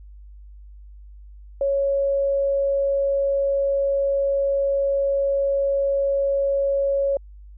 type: tone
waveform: sine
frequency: 554.4 Hz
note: C#5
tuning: in tune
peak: -18 dBFS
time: 1.61-7.17 s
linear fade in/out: 2 ms
effects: added 50 Hz sine -40 dBFS peak until 7.57 s